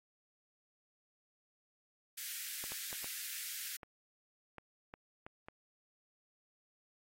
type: high-pass noise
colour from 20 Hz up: white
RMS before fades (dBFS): -43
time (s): 2.17-3.77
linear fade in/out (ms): 10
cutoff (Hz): 1500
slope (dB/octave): 48
type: clicks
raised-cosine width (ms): 0.5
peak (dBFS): -32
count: 9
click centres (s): 2.64 / 2.72 / 2.929 / 3.044 / 3.832 / 4.583 / 4.939 / 5.265 / 5.485
effects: AAC 48 kbps